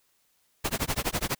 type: noise with tremolo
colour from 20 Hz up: pink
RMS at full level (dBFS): -26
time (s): 0.64-1.35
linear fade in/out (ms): 10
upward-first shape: sine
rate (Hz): 12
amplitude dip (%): 100
effects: white hiss -69 dBFS RMS until 1.39 s